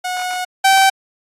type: tone pair in turn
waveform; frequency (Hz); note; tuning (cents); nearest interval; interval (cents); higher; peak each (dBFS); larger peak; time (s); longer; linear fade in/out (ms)
sawtooth; 730 / 773.4; F#5 / G5; -24 / -24; minor second; 100; second; -16 / -5; second; 0.04-0.45 / 0.64-0.9; first; 10
effects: low-pass 12000 Hz 12 dB/octave + AAC 64 kbps